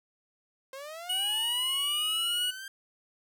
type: linear sweep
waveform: sawtooth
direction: up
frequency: 523.3 to 1595 Hz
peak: -36 dBFS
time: 0.73-2.68 s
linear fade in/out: 2 ms
type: tone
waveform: square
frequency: 2918 Hz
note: F#7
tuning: 25 cents flat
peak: -28 dBFS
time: 1.09-2.51 s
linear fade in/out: 10 ms
effects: none